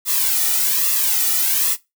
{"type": "noise with flanger", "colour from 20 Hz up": "blue", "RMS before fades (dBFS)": -18, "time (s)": [0.05, 1.77], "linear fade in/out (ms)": 50, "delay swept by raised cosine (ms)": [1.3, 1.89], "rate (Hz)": 1.2, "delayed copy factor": -0.8, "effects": ["noise-tail reverb RT60 0.2 s tail -19 dB re dry"]}